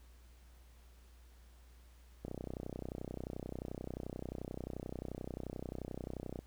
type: click train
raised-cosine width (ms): 2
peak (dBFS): -28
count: 131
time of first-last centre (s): 2.25-6.39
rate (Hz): 31.4
effects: added 60 Hz sine -57 dBFS peak until 6.46 s + pink hiss -68 dBFS RMS until 6.46 s